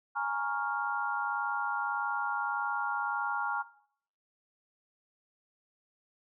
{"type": "chord", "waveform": "sine", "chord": "Bb minor seventh", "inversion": "third", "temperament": "equal", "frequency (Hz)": [830.6, 932.3, 1108.7, 1396.9], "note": ["Ab5", "Bb5", "Db6", "F6"], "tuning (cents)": [0, 0, 0, 0], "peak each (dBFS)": [-35, -36, -37, -34], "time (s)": [0.15, 3.63], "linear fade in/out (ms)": 20, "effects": ["noise-tail reverb RT60 0.6 s tail -17 dB re dry"]}